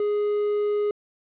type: tone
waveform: triangle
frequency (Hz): 415.3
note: G#4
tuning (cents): 0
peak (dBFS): -19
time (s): 0-0.91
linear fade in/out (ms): 2
effects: resampled to 8000 Hz + 10-bit